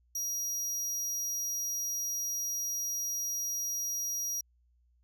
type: tone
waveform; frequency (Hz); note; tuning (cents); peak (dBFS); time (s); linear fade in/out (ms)
40% pulse; 5740; F8; +47; -31; 0.15-4.41; 5
effects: added 60 Hz sine -65 dBFS peak until 5.03 s